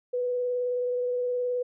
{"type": "tone with vibrato", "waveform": "sine", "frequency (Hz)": 493.9, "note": "B4", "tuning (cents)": 0, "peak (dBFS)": -25, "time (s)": [0.13, 1.63], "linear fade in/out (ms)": 10, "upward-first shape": "sine", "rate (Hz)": 19, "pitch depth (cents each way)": 14, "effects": []}